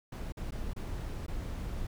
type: noise with dropouts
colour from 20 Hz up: brown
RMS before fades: -37 dBFS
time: 0.12-1.87 s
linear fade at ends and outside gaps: 5 ms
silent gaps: 0.323-0.37 / 0.509-0.52 / 0.734-0.762 / 1.265-1.28 s
effects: none